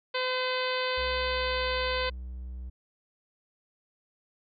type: harmonic tone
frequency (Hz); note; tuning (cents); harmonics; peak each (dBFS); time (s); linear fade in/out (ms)
510; C5; -44; 1 / 2 / 3 / 4 / 5 / 6 / 7 / 8 / 9; -31 / -34 / -36 / -37 / -38 / -39 / -39 / -40 / -41; 0.14-2.1; 10
type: tone with pitch glide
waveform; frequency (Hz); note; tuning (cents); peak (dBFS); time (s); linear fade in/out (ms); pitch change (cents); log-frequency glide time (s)
triangle; 64.2 to 62.34; C2 to B1; -32 to +17; -34; 0.97-2.7; 10; -51; 1.18-1.62
effects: none